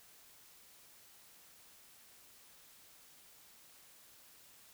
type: silence
effects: white hiss -61 dBFS RMS until 4.73 s